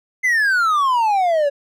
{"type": "exponential sweep", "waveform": "triangle", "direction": "down", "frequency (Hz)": [2080, 554.4], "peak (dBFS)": -12, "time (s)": [0.23, 1.5], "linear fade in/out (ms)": 20, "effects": []}